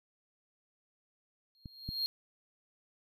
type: tone with exponential growth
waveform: triangle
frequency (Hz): 4239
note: C8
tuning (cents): +22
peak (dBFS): -27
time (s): 1.55-2.06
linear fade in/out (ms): 0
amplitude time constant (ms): 110
type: clicks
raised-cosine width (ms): 5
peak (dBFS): -32 / -26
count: 2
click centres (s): 1.658 / 1.89
effects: none